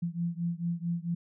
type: beating tone pair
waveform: sine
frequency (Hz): 169 / 173.5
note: E3 / F3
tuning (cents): +43 / -11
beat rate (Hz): 4.5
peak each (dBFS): -32 / -33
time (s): 0.02-1.15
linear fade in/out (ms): 10
effects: none